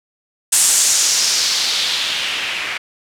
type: noise with low-pass filter sweep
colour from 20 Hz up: blue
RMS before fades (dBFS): -17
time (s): 0.52-2.78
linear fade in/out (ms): 10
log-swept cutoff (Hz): 8900 to 2200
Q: 2.2
effects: none